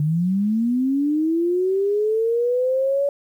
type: linear sweep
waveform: sine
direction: up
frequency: 145.1 to 570 Hz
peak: -17 dBFS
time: 0-3.09 s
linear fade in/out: 2 ms
effects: 9-bit